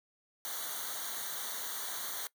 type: noise with comb filter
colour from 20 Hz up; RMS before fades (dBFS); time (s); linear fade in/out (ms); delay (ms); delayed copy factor
white; -39; 0.45-2.27; 0; 0.39; -0.95
effects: noise-tail reverb RT60 0.1 s tail -20 dB re dry